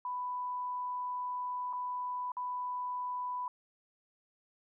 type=tone with dropouts; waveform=sine; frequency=993 Hz; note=B5; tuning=9 cents sharp; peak=-34 dBFS; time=0.05-3.48 s; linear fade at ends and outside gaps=2 ms; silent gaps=1.729-1.733 / 2.319-2.368 s; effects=none